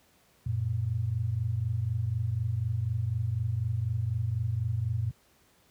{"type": "tone pair together", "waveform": "sine", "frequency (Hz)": [92.5, 116.54], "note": ["F#2", "A#2"], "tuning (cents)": [0, 0], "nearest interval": "major third", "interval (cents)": 400, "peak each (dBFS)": [-31, -28], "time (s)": [0.46, 5.11], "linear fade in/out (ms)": 5, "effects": ["pink hiss -64 dBFS RMS until 5.7 s", "high-pass 60 Hz 12 dB/octave"]}